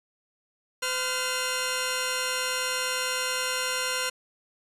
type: tone pair together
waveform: 10% pulse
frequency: 510 / 1399.8 Hz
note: C5 / F6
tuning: -44 / +4 cents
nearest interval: octave + perfect fourth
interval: 1748 cents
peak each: -21 dBFS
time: 0.82-4.1 s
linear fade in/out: 10 ms
effects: resampled to 32000 Hz + 8-bit